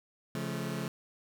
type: chord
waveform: sawtooth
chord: Db augmented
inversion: none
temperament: just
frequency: 138.59 / 173.24 / 216.5 Hz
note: Db3 / F3 / A3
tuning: 0 / -14 / -28 cents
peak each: -34 dBFS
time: 0.35-0.88 s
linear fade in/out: 0 ms
effects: none